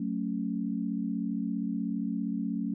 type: chord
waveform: sine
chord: F# minor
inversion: none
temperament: just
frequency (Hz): 185 / 222 / 277.5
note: F#3 / A3 / C#4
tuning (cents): 0 / +16 / +2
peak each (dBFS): -34 / -32 / -34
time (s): 0-2.74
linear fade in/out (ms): 5
effects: none